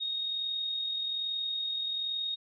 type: tone with amplitude modulation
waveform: sine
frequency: 3729 Hz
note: A#7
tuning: in tune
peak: -29 dBFS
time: 0-2.36 s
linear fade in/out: 20 ms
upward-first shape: sine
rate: 41.2 Hz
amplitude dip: 35%
effects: none